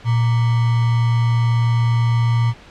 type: tone with sample-and-hold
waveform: sine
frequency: 117.2 Hz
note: A#2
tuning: 10 cents sharp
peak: -13 dBFS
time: 0.04-2.54 s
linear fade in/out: 50 ms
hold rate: 1050 Hz
effects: pink hiss -43 dBFS RMS until 2.7 s + low-pass 4000 Hz 12 dB/octave